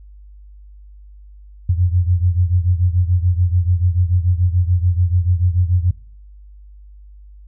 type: beating tone pair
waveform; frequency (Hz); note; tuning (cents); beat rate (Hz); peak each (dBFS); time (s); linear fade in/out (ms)
sine; 87.31 / 94.21; F2 / F#2; 0 / +32; 6.9; -14 / -18; 1.69-5.91; 5
effects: noise-tail reverb RT60 0.5 s tail -22 dB re dry + added 50 Hz sine -38 dBFS peak until 7.47 s